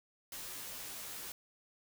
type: noise with comb filter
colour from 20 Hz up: white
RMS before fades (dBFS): -45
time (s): 0.32-1.32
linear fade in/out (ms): 2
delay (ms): 12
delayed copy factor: -0.95
effects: none